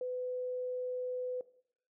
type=tone; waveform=sine; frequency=502 Hz; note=B4; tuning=28 cents sharp; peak=-34 dBFS; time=0.01-1.41 s; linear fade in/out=2 ms; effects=noise-tail reverb RT60 0.6 s tail -17 dB re dry